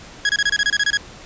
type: tone bursts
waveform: sawtooth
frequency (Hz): 1661.2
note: G#6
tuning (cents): 0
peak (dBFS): -11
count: 11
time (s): 0.25-0.972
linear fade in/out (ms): 2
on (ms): 42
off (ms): 26
effects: pink hiss -40 dBFS RMS until 1.25 s + resampled to 16000 Hz